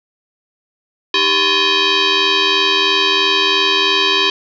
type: tone with frequency modulation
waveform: sine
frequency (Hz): 310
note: D#4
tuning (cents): -6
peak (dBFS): -11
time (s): 1.14-4.3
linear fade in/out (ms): 2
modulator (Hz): 703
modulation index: 5.9
effects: none